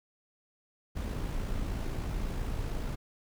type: noise with amplitude modulation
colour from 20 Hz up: brown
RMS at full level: -32 dBFS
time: 0.95-2.96 s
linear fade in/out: 20 ms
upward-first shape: sine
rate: 56.2 Hz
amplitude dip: 35%
effects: none